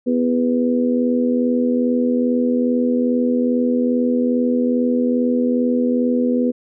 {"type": "harmonic tone", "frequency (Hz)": 82.41, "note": "E2", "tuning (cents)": 0, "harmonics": [3, 4, 5, 6], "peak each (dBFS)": [-16, -28, -26, -21], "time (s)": [0.06, 6.52], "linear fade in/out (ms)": 20, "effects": []}